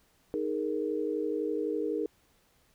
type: chord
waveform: sine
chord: D# suspended fourth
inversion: none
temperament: just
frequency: 311.1 / 414.8 / 466.7 Hz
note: D#4 / G#4 / A#4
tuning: 0 / -2 / +2 cents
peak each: -33 dBFS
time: 0.34-2.06 s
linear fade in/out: 0 ms
effects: pink hiss -67 dBFS RMS until 2.74 s